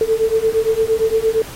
sine beating tone pair, 440 / 448.7 Hz, A4 / A4, 0 / +34 cents, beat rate 8.7 Hz, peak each -17 / -16 dBFS, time 0.01-1.42 s, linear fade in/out 2 ms, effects pink hiss -35 dBFS RMS until 1.55 s + AAC 48 kbps

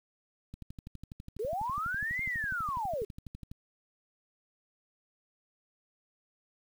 click train, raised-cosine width 5 ms, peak -31 dBFS, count 37, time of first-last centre 0.54-3.515 s, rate 12.1 Hz
sine linear two-way sweep, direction up then down, 385.5 to 2146 to 385.5 Hz, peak -31 dBFS, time 1.39-3.05 s, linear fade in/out 10 ms, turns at 2.23 s
effects 9-bit

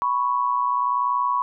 sine tone pair together, 987.7 / 1108.7 Hz, B5 / C#6, 0 / 0 cents, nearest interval major second, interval 200 cents, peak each -22 dBFS, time 0.02-1.42 s, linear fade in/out 0 ms, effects none

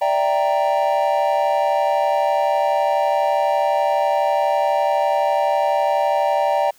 triangle chord, E half-diminished seventh, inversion third, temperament equal, 587.3 / 659.3 / 784 / 932.3 Hz, D5 / E5 / G5 / Bb5, 0 / 0 / 0 / 0 cents, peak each -18 / -22 / -18 / -21 dBFS, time 0.01-6.71 s, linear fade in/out 10 ms, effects white hiss -53 dBFS RMS until 6.78 s

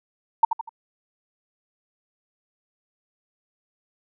sine tone with echo, 910 Hz, A#5, 42 cents flat, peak -10 dBFS, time 0.43-0.45 s, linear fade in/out 5 ms, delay 81 ms, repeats 3, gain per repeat -8 dB, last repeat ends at 0.693 s, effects none

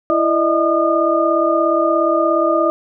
sine tone cluster, 332.6 / 601 / 638 / 1217 Hz, E4 / D5 / D#5 / D#6, +16 / +40 / +43 / -39 cents, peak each -18 dBFS, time 0.1-2.7 s, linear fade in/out 0 ms, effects none

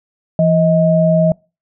sine tone pair together, 167.83 / 632 Hz, E3 / D#5, +31 / +27 cents, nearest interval octave + major seventh, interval 2296 cents, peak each -12 dBFS, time 0.39-1.32 s, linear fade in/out 2 ms, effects noise-tail reverb RT60 0.3 s tail -26 dB re dry

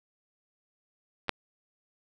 clicks, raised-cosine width 0.3 ms, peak -29 / -9 dBFS, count 2, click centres 1.283 / 1.293 s, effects none

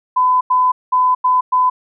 sine tone bursts at uneven times, 1008 Hz, B5, 35 cents sharp, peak -10 dBFS, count 5, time 0.16-0.41 / 0.5-0.72 / 0.92-1.15 / 1.24-1.41 / 1.52-1.7 s, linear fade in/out 10 ms, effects none

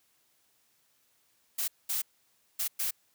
blue noise bursts at uneven times, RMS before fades -31 dBFS, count 4, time 1.58-1.68 / 1.89-2.02 / 2.59-2.68 / 2.79-2.91 s, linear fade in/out 10 ms, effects white hiss -70 dBFS RMS until 3.14 s + high-pass 60 Hz 12 dB/octave

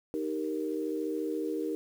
sine chord, Eb major, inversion none, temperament equal, 311.1 / 392 / 466.2 Hz, Eb4 / G4 / Bb4, 0 / 0 / 0 cents, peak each -33 / -36 / -35 dBFS, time 0.14-1.75 s, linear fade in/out 0 ms, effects 9-bit

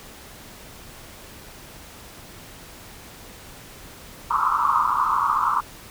white band-pass noise, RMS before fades -21 dBFS, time 4.3-5.61 s, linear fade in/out 10 ms, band 920 to 1300 Hz, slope 96 dB/octave, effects pink hiss -43 dBFS RMS until 5.9 s

